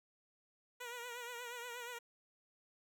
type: tone with vibrato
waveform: 10% pulse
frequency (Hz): 482.1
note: B4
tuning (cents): -42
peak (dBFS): -36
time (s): 0.8-1.99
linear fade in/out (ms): 10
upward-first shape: triangle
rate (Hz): 8.4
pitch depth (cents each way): 69
effects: none